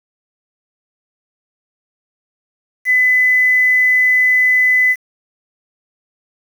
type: tone with quantisation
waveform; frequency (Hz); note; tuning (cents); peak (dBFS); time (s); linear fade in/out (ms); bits
sine; 2008; B6; +28; -9; 2.85-4.96; 50; 6
effects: none